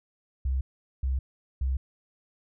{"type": "tone bursts", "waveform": "sine", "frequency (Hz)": 65.6, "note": "C2", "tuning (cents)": 5, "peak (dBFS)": -24, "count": 3, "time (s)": [0.45, 1.77], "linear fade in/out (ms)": 5, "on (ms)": 160, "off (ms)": 420, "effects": []}